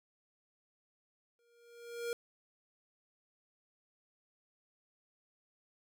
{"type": "tone with exponential growth", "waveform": "square", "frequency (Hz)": 471.4, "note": "A#4", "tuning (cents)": 19, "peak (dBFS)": -34, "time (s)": [1.39, 2.13], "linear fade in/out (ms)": 1, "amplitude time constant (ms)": 160, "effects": []}